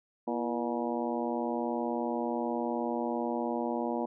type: harmonic tone with a mistuned harmonic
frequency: 119.8 Hz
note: A#2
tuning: 48 cents sharp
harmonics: 2 / 3 / 4 / 5 / 6 / 7 / 8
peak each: -34 / -36 / -37 / -38 / -39 / -39 / -40 dBFS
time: 0.27-4.06 s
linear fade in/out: 10 ms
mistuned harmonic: 3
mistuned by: -98 cents
effects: none